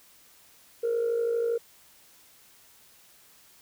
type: tone with amplitude modulation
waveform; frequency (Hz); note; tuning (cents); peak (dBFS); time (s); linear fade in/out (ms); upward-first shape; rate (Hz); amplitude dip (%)
sine; 466.2; A#4; 0; -20; 0.83-1.58; 10; sine; 52.6; 60
effects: tanh soft clip ceiling -20 dBFS + white hiss -57 dBFS RMS until 3.61 s